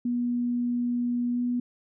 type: tone with pitch glide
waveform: sine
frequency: 242.2 to 244.3 Hz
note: B3 to B3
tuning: -34 to -19 cents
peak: -24 dBFS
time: 0.05-1.6 s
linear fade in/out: 5 ms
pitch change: +15 cents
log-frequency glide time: 1.32-1.4 s
effects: none